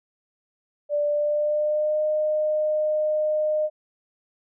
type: tone with pitch glide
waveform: sine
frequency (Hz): 587.3 to 612.2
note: D5 to D#5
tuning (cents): 0 to -28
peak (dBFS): -20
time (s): 0.89-3.7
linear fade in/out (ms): 50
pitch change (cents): +72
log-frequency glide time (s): 1.05-2.03
effects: none